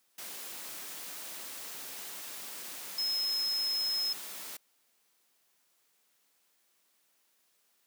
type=tone in noise; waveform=sine; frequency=5160 Hz; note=E8; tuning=38 cents flat; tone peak=-29 dBFS; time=2.98-4.13 s; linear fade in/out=5 ms; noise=white; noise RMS=-43 dBFS; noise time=0.18-4.57 s; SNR=+11 dB; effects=white hiss -72 dBFS RMS until 7.86 s + high-pass 200 Hz 12 dB/octave